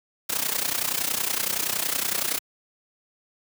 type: noise with amplitude modulation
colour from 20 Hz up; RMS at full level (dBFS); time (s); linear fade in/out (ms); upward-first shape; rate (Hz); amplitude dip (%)
white; -23; 0.29-2.39; 10; sine; 30.7; 80
effects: high-pass 100 Hz 12 dB/octave